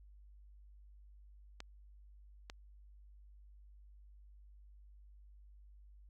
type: clicks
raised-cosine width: 0.2 ms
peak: -28 dBFS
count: 2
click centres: 1.604 / 2.499 s
effects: added 50 Hz sine -56 dBFS peak until 6.09 s